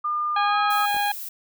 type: tone with pitch glide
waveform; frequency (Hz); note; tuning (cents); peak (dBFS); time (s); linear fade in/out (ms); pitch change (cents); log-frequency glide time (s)
sine; 1207 to 1267.7; D6 to D#6; +47 to +32; -22; 0.04-0.86; 10; +85; 0.43-0.58
type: harmonic tone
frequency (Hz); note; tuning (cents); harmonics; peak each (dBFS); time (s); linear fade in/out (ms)
820; G#5; -22; 1 / 2 / 3 / 4 / 5; -22 / -28 / -32 / -34 / -36; 0.36-1.12; 5
type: noise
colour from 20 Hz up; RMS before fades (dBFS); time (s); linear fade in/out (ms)
violet; -34; 0.7-1.29; 5
type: clicks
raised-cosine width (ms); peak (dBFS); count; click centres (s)
1; -25; 2; 0.945 / 0.966
effects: none